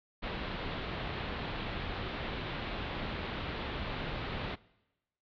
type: low-pass noise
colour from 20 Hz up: pink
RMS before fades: -38 dBFS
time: 0.22-4.56 s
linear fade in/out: 20 ms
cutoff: 4000 Hz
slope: 48 dB/octave
effects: noise-tail reverb RT60 1.0 s tail -22 dB re dry